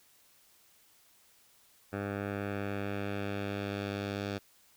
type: tone with low-pass filter sweep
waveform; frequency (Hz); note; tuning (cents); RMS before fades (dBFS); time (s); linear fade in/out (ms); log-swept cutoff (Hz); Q
10% pulse; 100.5; G2; +44; -36; 1.92-4.39; 20; 1700 to 4600; 1.3
effects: white hiss -64 dBFS RMS until 4.76 s